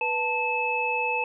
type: tone cluster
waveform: sine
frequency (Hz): 491.1 / 885 / 2600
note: B4 / A5 / E7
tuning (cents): -10 / +10 / -24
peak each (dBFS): -31 / -28 / -26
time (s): 0.01-1.24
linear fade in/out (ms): 2
effects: none